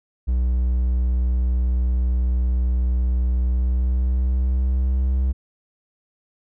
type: tone with pitch glide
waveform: triangle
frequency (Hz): 61.8 to 64.95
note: B1 to C2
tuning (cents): +2 to -12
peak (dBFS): -15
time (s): 0.27-5.33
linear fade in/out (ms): 20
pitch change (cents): +86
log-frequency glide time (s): 3.44-5.15
effects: none